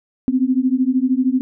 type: beating tone pair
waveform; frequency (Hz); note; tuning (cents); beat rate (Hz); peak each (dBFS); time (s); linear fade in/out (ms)
sine; 251.6 / 264.6; B3 / C4; +32 / +20; 13; -17; 0.28-1.41; 0
effects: none